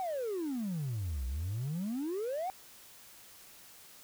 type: exponential two-way sweep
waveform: triangle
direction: down then up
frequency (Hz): 778 to 60.1 to 778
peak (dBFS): -30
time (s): 0-2.5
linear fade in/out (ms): 0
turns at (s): 1.26
effects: tanh soft clip ceiling -28 dBFS + white hiss -55 dBFS RMS until 4.03 s